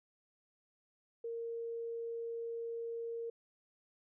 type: tone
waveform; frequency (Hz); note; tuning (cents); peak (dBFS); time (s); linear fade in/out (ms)
sine; 462.9; A#4; -12; -38; 1.24-3.3; 5
effects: none